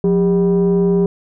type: tone pair together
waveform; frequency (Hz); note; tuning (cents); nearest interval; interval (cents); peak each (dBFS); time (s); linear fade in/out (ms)
sine; 178.22 / 400.1; F3 / G4; +35 / +35; octave + major second; 1400; -12; 0.04-1.06; 2
effects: tanh soft clip ceiling -8 dBFS